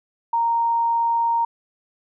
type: tone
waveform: sine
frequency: 929 Hz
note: A#5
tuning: 6 cents flat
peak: -17 dBFS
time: 0.33-1.45 s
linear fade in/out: 5 ms
effects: none